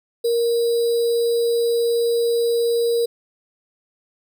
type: tone with sample-and-hold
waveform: sine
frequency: 468.7 Hz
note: A#4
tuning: 9 cents sharp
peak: -16 dBFS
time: 0.24-3.06 s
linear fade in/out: 10 ms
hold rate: 4410 Hz
effects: none